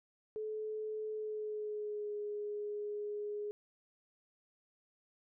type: tone with pitch glide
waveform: sine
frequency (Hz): 431.3 to 415.9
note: A4 to G#4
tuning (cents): -35 to +2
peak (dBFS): -37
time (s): 0.36-3.51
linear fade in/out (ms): 0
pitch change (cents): -63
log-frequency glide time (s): 1.12-2.14
effects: none